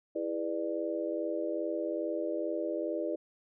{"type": "chord", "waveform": "sine", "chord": "E dominant seventh", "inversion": "none", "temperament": "just", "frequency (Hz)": [329.6, 412, 494.4, 593.3], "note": ["E4", "G#4", "B4", "D5"], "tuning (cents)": [0, -14, 2, 18], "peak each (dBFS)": [-35, -39, -38, -35], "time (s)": [0.15, 3.16], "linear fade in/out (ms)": 10, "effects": []}